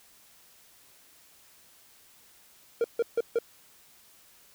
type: tone bursts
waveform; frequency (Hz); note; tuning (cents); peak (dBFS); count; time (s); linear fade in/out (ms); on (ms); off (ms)
triangle; 465.9; A#4; -1; -20; 4; 2.81-3.388; 2; 32; 150
effects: white hiss -58 dBFS RMS until 4.54 s